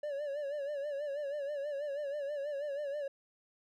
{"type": "tone with vibrato", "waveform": "triangle", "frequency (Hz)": 574, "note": "D5", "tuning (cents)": -40, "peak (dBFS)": -33, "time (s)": [0.03, 3.08], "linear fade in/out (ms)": 5, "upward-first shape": "sine", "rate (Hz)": 6.2, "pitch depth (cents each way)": 79, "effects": []}